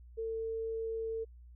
sine tone, 449.3 Hz, A4, 36 cents sharp, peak -34 dBFS, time 0.17-1.25 s, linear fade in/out 20 ms, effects added 60 Hz sine -51 dBFS peak until 1.55 s

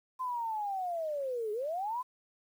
sine linear two-way sweep, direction down then up, 1036 to 410.6 to 1036 Hz, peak -32 dBFS, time 0.19-2.03 s, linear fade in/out 20 ms, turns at 1.52 s, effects 10-bit

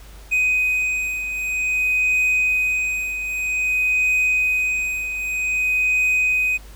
triangle beating tone pair, 2504 / 2504.52 Hz, D#7 / D#7, +10 / +11 cents, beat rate 0.52 Hz, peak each -24 / -17 dBFS, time 0.31-6.58 s, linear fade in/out 20 ms, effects added 50 Hz sine -39 dBFS peak until 6.75 s + pink hiss -47 dBFS RMS until 6.75 s

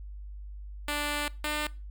5% pulse tone pair in turn, 293.7 / 300.2 Hz, D4 / D4, 0 / +38 cents, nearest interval unison, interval 38 cents, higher second, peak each -18 dBFS, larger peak neither, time 0.88-1.28 / 1.44-1.67 s, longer first, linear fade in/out 2 ms, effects noise-tail reverb RT60 0.3 s tail -21 dB re dry + added 50 Hz sine -39 dBFS peak until 1.9 s

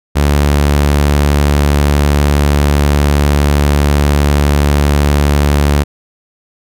sawtooth tone with vibrato, 72.4 Hz, D2, 24 cents flat, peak -4 dBFS, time 0.15-5.84 s, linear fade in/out 20 ms, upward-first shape sine, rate 19 Hz, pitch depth 19 cents each way, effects none

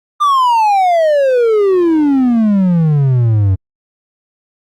triangle exponential sweep, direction down, 1208 to 92.2 Hz, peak -6 dBFS, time 0.2-3.56 s, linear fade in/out 20 ms, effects Opus 48 kbps

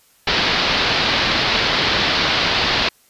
white low-pass noise, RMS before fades -18 dBFS, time 0.27-2.89 s, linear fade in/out 5 ms, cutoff 4700 Hz, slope 48 dB/octave, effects white hiss -55 dBFS RMS until 3.09 s + resampled to 32000 Hz

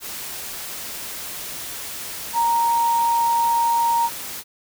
sine tone in noise, 932.3 Hz, A#5, in tune, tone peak -16 dBFS, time 2.33-4.1 s, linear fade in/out 50 ms, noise white, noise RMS -32 dBFS, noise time 0-4.44 s, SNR +13 dB, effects none

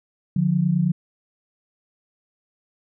sine tone pair together, 149.18 / 178.6 Hz, D3 / F3, +27 / +39 cents, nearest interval minor third, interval 312 cents, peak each -21 / -19 dBFS, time 0.36-0.92 s, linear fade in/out 5 ms, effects none

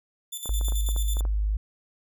10% pulse tone with tremolo, 3520 Hz, A7, in tune, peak -24 dBFS, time 0.32-1.21 s, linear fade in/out 10 ms, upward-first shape square, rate 9.2 Hz, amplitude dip 60%
clicks, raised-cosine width 1 ms, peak -25 dBFS, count 10, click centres 0.458 / 0.493 / 0.612 / 0.684 / 0.722 / 0.889 / 0.963 / 1.169 / 1.208 / 1.252 s
sine tone, 51.7 Hz, G#1, 7 cents flat, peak -22 dBFS, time 0.49-1.57 s, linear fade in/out 5 ms
effects none

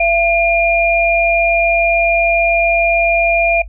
sine tone pair together, 676 / 2409 Hz, E5 / D7, +43 / +43 cents, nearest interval octave + minor seventh, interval 2200 cents, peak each -13 dBFS, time 0-3.62 s, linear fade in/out 5 ms, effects noise-tail reverb RT60 0.1 s tail -19 dB re dry + added 50 Hz sine -28 dBFS peak until 3.68 s

